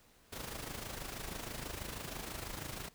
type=noise with amplitude modulation; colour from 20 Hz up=pink; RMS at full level=-41 dBFS; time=0.32-2.89 s; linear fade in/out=10 ms; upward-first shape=sine; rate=26.2 Hz; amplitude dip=60%; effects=pink hiss -65 dBFS RMS until 2.94 s